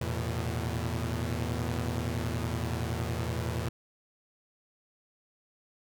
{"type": "chord", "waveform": "sawtooth", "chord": "E suspended fourth", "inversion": "none", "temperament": "equal with one note detuned", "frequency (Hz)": [82.41, 112.83, 123.47], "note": ["E2", "A2", "B2"], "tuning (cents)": [0, 44, 0], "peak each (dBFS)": [-30, -30, -32], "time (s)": [0.01, 3.69], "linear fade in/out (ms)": 5, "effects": []}